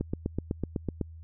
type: click train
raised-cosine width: 3 ms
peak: -16 dBFS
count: 9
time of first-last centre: 0.01-1.013 s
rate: 7.98 Hz
effects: added 81 Hz sine -43 dBFS peak until 1.23 s